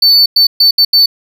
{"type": "tone bursts at uneven times", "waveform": "triangle", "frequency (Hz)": 4503, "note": "C#8", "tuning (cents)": 26, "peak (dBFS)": -3, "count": 5, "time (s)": [[0.02, 0.26], [0.36, 0.47], [0.6, 0.71], [0.78, 0.85], [0.93, 1.06]], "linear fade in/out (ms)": 5, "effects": []}